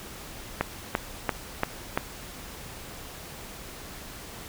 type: click train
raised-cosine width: 0.5 ms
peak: -8 dBFS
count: 5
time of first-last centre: 0.61-1.975 s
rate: 2.93 Hz
effects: pink hiss -42 dBFS RMS until 4.48 s